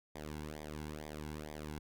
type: tone with flanger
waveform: sawtooth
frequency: 75.9 Hz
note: D#2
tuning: 42 cents flat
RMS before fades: -45 dBFS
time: 0.15-1.79 s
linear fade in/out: 5 ms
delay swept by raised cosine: 0.71 to 1.67 ms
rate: 2.2 Hz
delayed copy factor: -1
effects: none